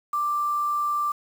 sine tone with quantisation, 1179 Hz, D6, 6 cents sharp, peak -22 dBFS, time 0.13-1.12 s, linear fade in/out 5 ms, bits 7, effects none

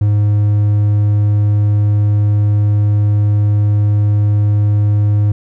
triangle tone, 103.83 Hz, G#2, in tune, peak -7 dBFS, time 0.01-5.32 s, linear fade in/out 5 ms, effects none

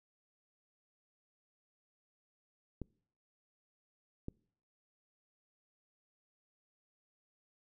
clicks, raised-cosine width 3 ms, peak -27 dBFS, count 2, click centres 2.817 / 4.284 s, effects noise-tail reverb RT60 0.6 s tail -26 dB re dry

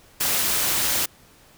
white noise with amplitude modulation, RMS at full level -20 dBFS, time 0.2-1.06 s, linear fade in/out 10 ms, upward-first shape sine, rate 216 Hz, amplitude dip 50%, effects pink hiss -53 dBFS RMS until 1.57 s

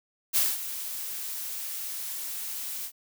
blue noise with ADSR envelope, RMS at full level -22 dBFS, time 0.33-2.92 s, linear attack 32 ms, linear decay 210 ms, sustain -13 dB, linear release 71 ms, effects none

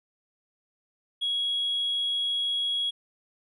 triangle tone, 3322 Hz, G#7, in tune, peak -22 dBFS, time 1.21-2.91 s, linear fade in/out 20 ms, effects tanh soft clip ceiling -22 dBFS + resampled to 32000 Hz

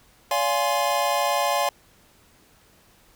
square chord, D half-diminished seventh, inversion none, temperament equal with one note detuned, 573.9 / 698.5 / 830.6 / 1046.5 Hz, D5 / F5 / Ab5 / C6, -40 / 0 / 0 / 0 cents, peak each -27 dBFS, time 0.31-1.69 s, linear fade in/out 2 ms, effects pink hiss -57 dBFS RMS until 3.15 s

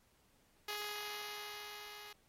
5% pulse tone with level ramp, 416.8 Hz, G#4, 6 cents sharp, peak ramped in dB -28 to -40 dBFS, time 0.68-2.13 s, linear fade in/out 5 ms, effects pink hiss -72 dBFS RMS until 2.28 s + AAC 48 kbps

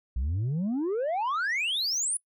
sine exponential sweep, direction up, 56.8 to 10170 Hz, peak -23 dBFS, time 0.16-2.17 s, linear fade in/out 5 ms, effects noise-tail reverb RT60 0.1 s tail -24 dB re dry + tanh soft clip ceiling -25 dBFS

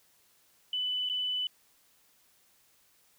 sine tone with dropouts, 2994 Hz, F#7, 20 cents sharp, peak -29 dBFS, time 0.73-1.47 s, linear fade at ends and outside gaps 2 ms, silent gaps 1.09-1.097 s, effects white hiss -66 dBFS RMS until 3.18 s

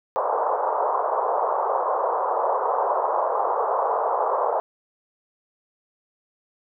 white band-pass noise, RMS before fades -23 dBFS, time 0.16-4.6 s, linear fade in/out 0 ms, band 450 to 1100 Hz, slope 48 dB/octave, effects none

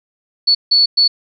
sine tone bursts at uneven times, 4435 Hz, C#8, in tune, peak -8 dBFS, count 3, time 0.47-0.55 / 0.71-0.86 / 0.97-1.08 s, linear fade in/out 10 ms, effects none

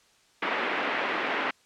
white band-pass noise, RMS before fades -29 dBFS, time 0.42-1.51 s, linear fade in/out 5 ms, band 240 to 2400 Hz, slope 24 dB/octave, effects white hiss -62 dBFS RMS until 1.65 s + low-pass 7000 Hz 12 dB/octave

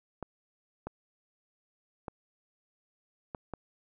clicks, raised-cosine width 1 ms, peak -23 dBFS, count 5, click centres 0.227 / 0.87 / 2.082 / 3.348 / 3.537 s, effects none

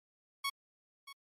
15% pulse tone with echo, 1108.7 Hz, C#6, in tune, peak -26 dBFS, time 0.44-0.5 s, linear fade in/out 10 ms, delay 630 ms, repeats 1, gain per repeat -15 dB, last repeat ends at 1.13 s, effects MP3 64 kbps

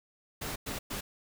pink noise bursts at uneven times, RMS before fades -37 dBFS, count 3, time 0.41-0.56 / 0.66-0.79 / 0.9-1.01 s, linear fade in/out 10 ms, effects none

